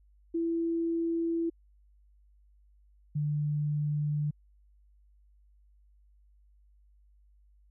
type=tone pair in turn; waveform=sine; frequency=333.2 / 148.42 Hz; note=E4 / D3; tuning=+19 / +19 cents; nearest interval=octave + major second; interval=1400 cents; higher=first; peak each=-27 dBFS; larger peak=neither; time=0.34-1.5 / 3.15-4.31 s; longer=neither; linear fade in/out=10 ms; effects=added 50 Hz sine -59 dBFS peak until 7.7 s